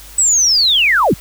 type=linear sweep; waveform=sine; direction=down; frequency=8030 to 97 Hz; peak=-9 dBFS; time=0.18-1.14 s; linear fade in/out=5 ms; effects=added 50 Hz sine -38 dBFS peak until 1.2 s + white hiss -38 dBFS RMS until 1.2 s